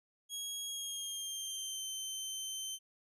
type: tone with pitch glide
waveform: 20% pulse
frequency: 3300 to 3097 Hz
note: G#7 to G7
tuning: -12 to -22 cents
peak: -33 dBFS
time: 0.29-2.79 s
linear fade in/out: 50 ms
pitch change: -110 cents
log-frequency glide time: 0.66-1.85 s
effects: none